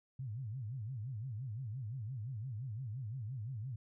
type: tone with vibrato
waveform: sine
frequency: 118.4 Hz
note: A#2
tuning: 27 cents sharp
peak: -39 dBFS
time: 0.19-3.76 s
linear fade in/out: 5 ms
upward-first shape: sine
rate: 5.8 Hz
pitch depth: 250 cents each way
effects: none